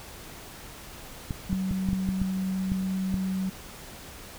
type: clicks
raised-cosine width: 5 ms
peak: -17 dBFS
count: 9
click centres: 1.308 / 1.529 / 1.711 / 1.888 / 1.931 / 2.089 / 2.217 / 2.719 / 3.142 s
type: tone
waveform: sine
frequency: 188.9 Hz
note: F#3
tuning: 36 cents sharp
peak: -26 dBFS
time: 1.49-3.5 s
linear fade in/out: 10 ms
effects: pink hiss -44 dBFS RMS until 4.38 s